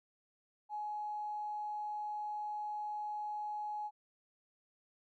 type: tone with tanh clipping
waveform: triangle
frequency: 841 Hz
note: G#5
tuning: 22 cents sharp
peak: -37 dBFS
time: 0.69-3.91 s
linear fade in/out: 50 ms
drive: 3 dB
effects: none